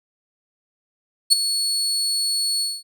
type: tone with ADSR envelope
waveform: 30% pulse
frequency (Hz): 4400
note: C#8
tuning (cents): -14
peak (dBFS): -5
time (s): 1.3-2.83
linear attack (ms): 25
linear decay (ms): 13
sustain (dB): -12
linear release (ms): 220
effects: none